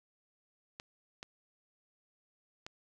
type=clicks; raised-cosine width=0.2 ms; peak=-26 dBFS; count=3; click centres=0.799 / 1.229 / 2.665 s; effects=none